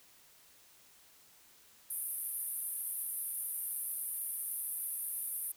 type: band-pass noise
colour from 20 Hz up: pink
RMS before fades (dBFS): -39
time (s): 1.9-5.52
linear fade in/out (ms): 5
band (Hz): 9300 to 14000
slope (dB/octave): 96
effects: white hiss -62 dBFS RMS until 5.56 s